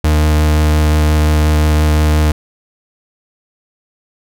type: tone with vibrato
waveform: 40% pulse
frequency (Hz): 76.4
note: D#2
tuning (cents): -31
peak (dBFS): -8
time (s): 0.04-2.32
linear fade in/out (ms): 5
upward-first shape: sine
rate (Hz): 5.7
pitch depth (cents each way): 10
effects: none